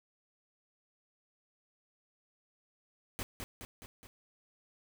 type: noise with echo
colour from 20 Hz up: pink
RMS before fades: -38 dBFS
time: 3.19-3.23 s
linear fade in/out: 0 ms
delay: 210 ms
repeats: 4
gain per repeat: -4 dB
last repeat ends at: 4.07 s
effects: none